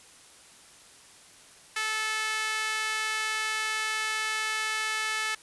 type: tone with high-pass filter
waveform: sawtooth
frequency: 435.6 Hz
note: A4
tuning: 17 cents flat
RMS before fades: -30 dBFS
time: 1.76-5.35 s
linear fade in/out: 5 ms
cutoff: 1700 Hz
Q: 1.7
effects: white hiss -53 dBFS RMS until 5.42 s + resampled to 24000 Hz